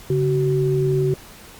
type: tone pair together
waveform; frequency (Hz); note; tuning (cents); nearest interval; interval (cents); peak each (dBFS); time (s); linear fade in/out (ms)
sine; 141.14 / 376.8; C#3 / F#4; +32 / +32; octave + perfect fourth; 1700; -19 / -19; 0.1-1.14; 2
effects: pink hiss -43 dBFS RMS until 1.59 s + Opus 48 kbps